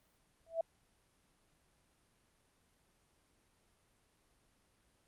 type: tone with exponential growth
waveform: sine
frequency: 659.3 Hz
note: E5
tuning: in tune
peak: -28 dBFS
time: 0.46-0.61 s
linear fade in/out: 5 ms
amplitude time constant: 32 ms
effects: pink hiss -73 dBFS RMS until 5.07 s + Opus 32 kbps